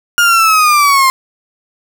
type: linear sweep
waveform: 35% pulse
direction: down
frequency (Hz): 1427 to 1046.5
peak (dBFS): -5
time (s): 0.18-1.1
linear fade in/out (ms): 0
effects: none